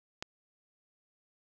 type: click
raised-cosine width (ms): 0.2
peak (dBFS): -19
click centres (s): 0.225
effects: none